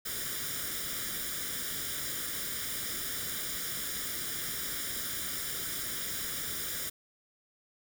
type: noise with comb filter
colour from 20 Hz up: white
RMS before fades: -36 dBFS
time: 0.05-6.9 s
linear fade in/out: 10 ms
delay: 0.57 ms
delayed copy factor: +0.75
effects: none